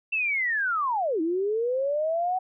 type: linear two-way sweep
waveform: sine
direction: down then up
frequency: 2700 to 311.5 to 755 Hz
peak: -23 dBFS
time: 0.12-2.39 s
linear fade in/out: 10 ms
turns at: 1.21 s
effects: none